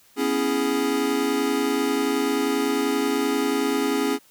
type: chord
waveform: square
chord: C# minor seventh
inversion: third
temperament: equal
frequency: 246.9 / 277.2 / 329.6 / 415.3 Hz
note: B3 / C#4 / E4 / G#4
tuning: 0 / 0 / 0 / 0 cents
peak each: -30 / -25 / -30 / -26 dBFS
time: 0.16-4.19 s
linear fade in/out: 50 ms
effects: white hiss -56 dBFS RMS until 4.3 s